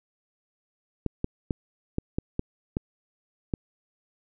clicks, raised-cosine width 3 ms, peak -13 dBFS, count 8, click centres 1.063 / 1.244 / 1.508 / 1.984 / 2.185 / 2.394 / 2.769 / 3.538 s, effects none

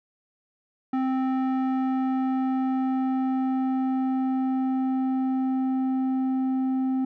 square tone with low-pass filter sweep, 261.6 Hz, C4, in tune, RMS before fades -25 dBFS, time 0.93-7.05 s, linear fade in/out 5 ms, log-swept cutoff 1200 to 540 Hz, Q 0.93, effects none

